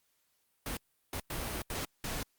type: noise bursts at uneven times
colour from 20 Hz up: pink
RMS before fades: -37 dBFS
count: 5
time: 0.66-0.77 / 1.13-1.2 / 1.3-1.62 / 1.7-1.85 / 2.04-2.23 s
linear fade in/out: 2 ms
effects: white hiss -75 dBFS RMS until 2.38 s + Opus 48 kbps